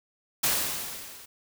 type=noise with level ramp; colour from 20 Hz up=white; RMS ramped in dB=-23 to -48 dBFS; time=0.43-1.26 s; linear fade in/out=10 ms; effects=none